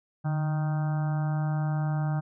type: harmonic tone with a mistuned harmonic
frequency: 155.56 Hz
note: D#3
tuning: in tune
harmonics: 1 / 2 / 4 / 5 / 6 / 7 / 8 / 9 / 10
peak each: -25 / -42 / -42 / -39 / -46 / -50 / -46 / -48 / -48 dBFS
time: 0.24-2.21 s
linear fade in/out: 20 ms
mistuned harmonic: 1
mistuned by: -61 cents
effects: none